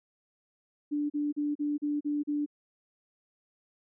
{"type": "tone bursts", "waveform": "sine", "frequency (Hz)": 293.6, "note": "D4", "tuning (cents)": 0, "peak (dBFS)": -27, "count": 7, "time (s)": [0.91, 2.462], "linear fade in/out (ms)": 20, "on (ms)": 190, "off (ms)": 37, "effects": []}